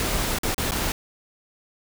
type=noise with dropouts; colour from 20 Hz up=pink; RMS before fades=-25 dBFS; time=0-0.92 s; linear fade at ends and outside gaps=1 ms; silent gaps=0.386-0.433 / 0.545-0.58 / 0.709-0.719 s; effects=none